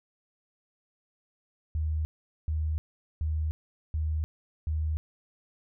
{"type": "tone bursts", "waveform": "sine", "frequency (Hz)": 77.78, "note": "D#2", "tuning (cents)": 0, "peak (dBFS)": -26, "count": 5, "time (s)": [1.75, 4.97], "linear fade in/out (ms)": 0, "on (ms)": 300, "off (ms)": 430, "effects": []}